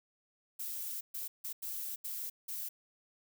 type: noise bursts at uneven times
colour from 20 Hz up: violet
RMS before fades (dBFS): -40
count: 6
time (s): 0.59-1.01 / 1.14-1.28 / 1.44-1.53 / 1.62-1.96 / 2.04-2.3 / 2.48-2.69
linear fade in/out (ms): 10
effects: none